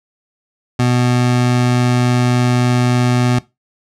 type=tone; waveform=25% pulse; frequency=123.47 Hz; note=B2; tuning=in tune; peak=-8 dBFS; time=0.79-3.39 s; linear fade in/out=5 ms; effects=noise-tail reverb RT60 0.2 s tail -18 dB re dry + low-pass 8000 Hz 12 dB/octave